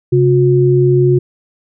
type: tone pair together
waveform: sine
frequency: 134.38 / 360 Hz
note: C3 / F#4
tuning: +47 / -47 cents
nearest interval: octave + perfect fourth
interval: 1706 cents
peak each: -10 dBFS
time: 0.12-1.19 s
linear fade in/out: 10 ms
effects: none